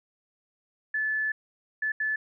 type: tone bursts at uneven times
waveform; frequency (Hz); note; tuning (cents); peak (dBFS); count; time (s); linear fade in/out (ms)
sine; 1735; A6; -25; -25; 3; 0.94-1.32 / 1.82-1.92 / 2-2.16; 5
effects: none